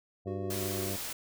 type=harmonic tone; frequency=98 Hz; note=G2; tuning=in tune; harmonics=1 / 2 / 3 / 4 / 5 / 6 / 7; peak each=-38 / -41 / -43 / -44 / -45 / -46 / -46 dBFS; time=0.25-0.97 s; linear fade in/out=20 ms
type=tone with tremolo; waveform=triangle; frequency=368.8 Hz; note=F#4; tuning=6 cents flat; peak=-34 dBFS; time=0.27-0.92 s; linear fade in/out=5 ms; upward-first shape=sine; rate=6.1 Hz; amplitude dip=35%
type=noise; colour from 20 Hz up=white; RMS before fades=-38 dBFS; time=0.5-1.13 s; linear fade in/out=5 ms
effects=none